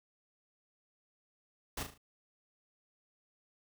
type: noise with echo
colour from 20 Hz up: pink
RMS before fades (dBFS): -38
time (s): 1.77-1.83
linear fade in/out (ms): 5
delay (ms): 37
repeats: 4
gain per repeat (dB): -7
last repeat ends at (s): 1.978
effects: none